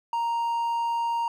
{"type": "tone", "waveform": "triangle", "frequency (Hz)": 932.3, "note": "A#5", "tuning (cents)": 0, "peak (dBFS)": -22, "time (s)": [0.13, 1.28], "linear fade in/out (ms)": 2, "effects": []}